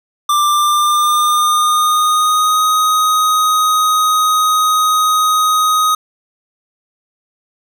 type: tone with pitch glide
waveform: square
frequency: 1183 to 1253.3 Hz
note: D6 to D#6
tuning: +12 to +12 cents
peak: -11 dBFS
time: 0.29-5.95 s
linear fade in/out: 5 ms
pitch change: +100 cents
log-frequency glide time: 0.46-2.63 s
effects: none